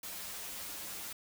white noise with comb filter, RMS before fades -43 dBFS, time 0.03-1.13 s, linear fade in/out 5 ms, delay 8.1 ms, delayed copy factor -0.95, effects none

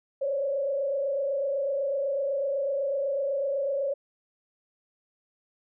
sine tone with frequency modulation, 554.4 Hz, C#5, in tune, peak -25 dBFS, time 0.21-3.94 s, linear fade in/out 10 ms, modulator 28 Hz, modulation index 0.9, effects none

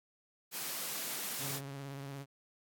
white high-pass noise, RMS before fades -39 dBFS, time 0.51-1.61 s, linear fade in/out 50 ms, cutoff 130 Hz, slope 96 dB/octave
sawtooth tone with vibrato, 138.59 Hz, C#3, in tune, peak -38 dBFS, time 1.38-2.26 s, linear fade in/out 50 ms, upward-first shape triangle, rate 17 Hz, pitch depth 44 cents each way
effects AAC 64 kbps

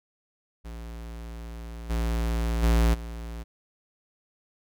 square tone with level steps, 57.2 Hz, A#1, 32 cents flat, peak -37 / -25 / -19 / -35 dBFS, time 0.64-3.44 s, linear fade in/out 20 ms, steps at 1.89 / 2.62 / 2.93 s, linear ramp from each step 20 ms, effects none

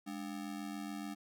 square ring-modulated tone, 250 Hz, B3, 21 cents sharp, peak -38 dBFS, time 0.06-1.15 s, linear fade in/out 20 ms, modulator 43.5 Hz, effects none

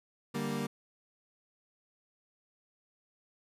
30% pulse chord, G minor, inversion second, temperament equal, 146.83 / 196 / 233.1 Hz, D3 / G3 / Bb3, 0 / 0 / 0 cents, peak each -36 / -35 / -33 dBFS, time 0.34-0.67 s, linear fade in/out 10 ms, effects resampled to 32000 Hz

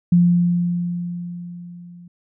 sine tone with level ramp, 174.61 Hz, F3, in tune, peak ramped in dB -9 to -39 dBFS, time 0.12-2.08 s, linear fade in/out 5 ms, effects none

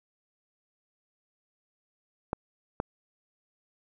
clicks, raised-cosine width 1 ms, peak -14 dBFS, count 2, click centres 2.331 / 2.801 s, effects none

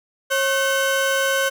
35% pulse tone pair together, 542.2 / 1526 Hz, C#5 / G6, -38 / -47 cents, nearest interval octave + tritone, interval 1791 cents, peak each -19 dBFS, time 0.3-1.5 s, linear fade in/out 20 ms, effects none

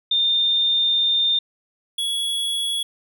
sine / square tone pair in turn, 3619 / 3362 Hz, A7 / G#7, +48 / +20 cents, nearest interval minor second, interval 128 cents, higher first, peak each -16 / -22 dBFS, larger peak first, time 0.11-1.39 / 1.98-2.83 s, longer first, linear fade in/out 5 ms, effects none

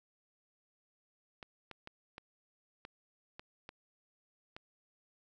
clicks, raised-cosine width 0.3 ms, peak -30 dBFS, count 8, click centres 1.428 / 1.713 / 1.874 / 2.181 / 2.851 / 3.395 / 3.691 / 4.565 s, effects none

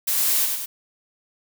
blue noise with echo, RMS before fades -22 dBFS, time 0.07-0.46 s, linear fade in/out 10 ms, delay 100 ms, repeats 2, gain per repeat -4 dB, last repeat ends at 0.66 s, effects none

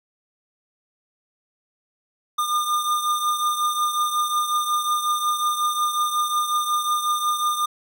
square beating tone pair, 1208 / 1213.5 Hz, D6 / D#6, +48 / -44 cents, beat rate 5.5 Hz, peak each -22 / -28 dBFS, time 2.38-7.66 s, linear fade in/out 10 ms, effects none

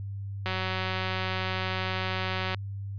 click train, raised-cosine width 0.3 ms, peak -15 dBFS, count 391, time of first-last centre 0.46-2.546 s, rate 187 Hz, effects added 99 Hz sine -33 dBFS peak until 2.98 s + resampled to 11025 Hz

